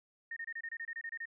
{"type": "tone bursts", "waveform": "sine", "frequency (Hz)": 1839, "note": "A#6", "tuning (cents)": -24, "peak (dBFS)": -38, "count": 12, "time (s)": [0.31, 1.256], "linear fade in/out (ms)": 5, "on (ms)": 55, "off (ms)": 26, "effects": []}